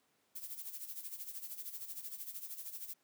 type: noise with tremolo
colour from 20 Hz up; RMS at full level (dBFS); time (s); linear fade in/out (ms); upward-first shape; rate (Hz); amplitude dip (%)
violet; -43; 0.35-2.94; 10; sine; 13; 70
effects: pink hiss -75 dBFS RMS until 3.03 s + high-pass 200 Hz 12 dB/octave